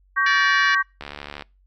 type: chord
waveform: sine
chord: G diminished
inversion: second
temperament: just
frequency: 1128.9 / 1568 / 1881.6 Hz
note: Db6 / G6 / Bb6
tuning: +31 / 0 / +16 cents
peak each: -21 / -20 / -23 dBFS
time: 0.16-0.83 s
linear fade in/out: 20 ms
type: harmonic tone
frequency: 580 Hz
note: D5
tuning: 22 cents flat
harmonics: 3 / 4 / 5 / 6 / 7 / 8 / 9 / 10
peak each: -24 / -26 / -30 / -34 / -31 / -35 / -39 / -40 dBFS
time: 0.26-0.75 s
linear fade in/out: 5 ms
type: click train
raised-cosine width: 0.3 ms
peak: -17 dBFS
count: 31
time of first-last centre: 1.01-1.423 s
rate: 72.7 Hz
effects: noise-tail reverb RT60 0.3 s tail -26 dB re dry + added 47 Hz sine -55 dBFS peak until 1.66 s